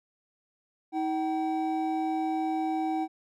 triangle tone pair together, 318.9 / 765 Hz, D#4 / G5, +43 / -42 cents, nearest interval octave + minor third, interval 1515 cents, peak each -27 / -28 dBFS, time 0.92-3.08 s, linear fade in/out 50 ms, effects none

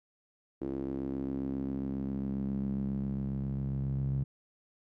sawtooth tone with band-pass filter sweep, 67.4 Hz, C#2, 48 cents flat, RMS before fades -34 dBFS, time 0.61-4.24 s, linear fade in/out 10 ms, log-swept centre 330 to 140 Hz, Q 3.9, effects none

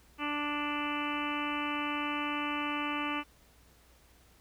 harmonic tone with a mistuned harmonic, 293.7 Hz, D4, in tune, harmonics 1 / 2 / 3 / 4 / 5 / 6 / 7 / 8 / 9 / 10, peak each -36 / -46 / -40 / -37 / -44 / -47 / -44 / -42 / -40 / -43 dBFS, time 0.18-3.24 s, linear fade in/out 50 ms, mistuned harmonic 10, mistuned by +22 cents, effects added 60 Hz sine -62 dBFS peak until 4.4 s + pink hiss -63 dBFS RMS until 4.4 s

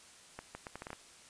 accelerating click train, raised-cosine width 0.5 ms, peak -27 dBFS, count 8, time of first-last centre 0.39-0.931 s, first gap 160 ms, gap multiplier 0.74, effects white hiss -57 dBFS RMS until 1.29 s + resampled to 22050 Hz

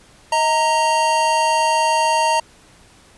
square tone pair together, 632.9 / 925 Hz, D#5 / A#5, +29 / -14 cents, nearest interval perfect fifth, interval 657 cents, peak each -22 / -16 dBFS, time 0.32-2.4 s, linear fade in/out 5 ms, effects pink hiss -49 dBFS RMS until 3.17 s + resampled to 24000 Hz

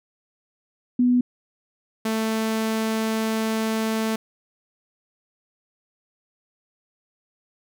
sine / sawtooth tone pair in turn, 246.9 / 221.2 Hz, B3 / A3, 0 / +9 cents, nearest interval major second, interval 191 cents, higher first, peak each -15 / -18 dBFS, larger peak first, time 0.99-1.21 / 2.05-4.16 s, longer second, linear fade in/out 5 ms, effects none

